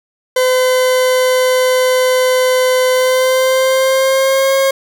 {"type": "tone with pitch glide", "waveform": "40% pulse", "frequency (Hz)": [510, 540.3], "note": ["C5", "C#5"], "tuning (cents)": [-44, -44], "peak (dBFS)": -9, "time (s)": [0.36, 4.71], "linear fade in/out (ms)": 5, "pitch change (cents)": 100, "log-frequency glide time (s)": [2.93, 4.55], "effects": []}